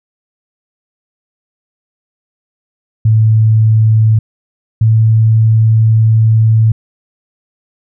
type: tone pair in turn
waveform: sine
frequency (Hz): 110 / 111.09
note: A2 / A2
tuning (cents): 0 / +17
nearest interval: unison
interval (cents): 17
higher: second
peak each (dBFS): -5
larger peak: neither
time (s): 3.05-4.19 / 4.81-6.72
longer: second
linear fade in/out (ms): 5
effects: none